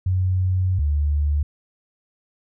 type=tone pair in turn; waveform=sine; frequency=92.5 / 73.42 Hz; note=F#2 / D2; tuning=0 / 0 cents; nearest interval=major third; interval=400 cents; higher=first; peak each=-17 dBFS; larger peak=neither; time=0.06-0.79 / 0.79-1.43 s; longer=first; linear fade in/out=5 ms; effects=none